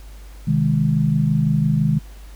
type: chord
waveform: sine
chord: Ab major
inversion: first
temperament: just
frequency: 129.78 / 155.74 / 207.7 Hz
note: C3 / Eb3 / Ab3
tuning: -14 / +2 / 0 cents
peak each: -21 / -17 / -21 dBFS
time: 0.47-1.99 s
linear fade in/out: 10 ms
effects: added 50 Hz sine -36 dBFS peak until 2.35 s + pink hiss -49 dBFS RMS until 2.35 s